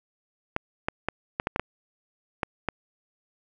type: clicks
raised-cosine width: 0.5 ms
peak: -10 dBFS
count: 9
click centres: 0.564 / 0.885 / 1.086 / 1.399 / 1.471 / 1.561 / 1.596 / 2.432 / 2.687 s
effects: none